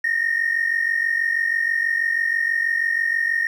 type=ring-modulated tone; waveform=triangle; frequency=1849 Hz; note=A#6; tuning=15 cents flat; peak=-12 dBFS; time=0.04-3.47 s; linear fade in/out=2 ms; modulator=23.1 Hz; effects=tanh soft clip ceiling -14 dBFS